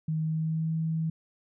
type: tone with pitch glide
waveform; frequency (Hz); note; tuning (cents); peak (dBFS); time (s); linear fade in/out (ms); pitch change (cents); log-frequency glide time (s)
sine; 157.7 to 161.01; D#3 to E3; +24 to -40; -26; 0.08-1.1; 5; +36; 0.2-0.73
effects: none